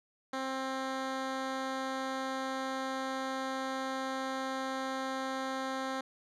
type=tone with low-pass filter; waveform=10% pulse; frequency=264.6 Hz; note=C4; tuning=20 cents sharp; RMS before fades=-36 dBFS; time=0.33-6.01 s; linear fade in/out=5 ms; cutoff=6700 Hz; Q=0.5; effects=none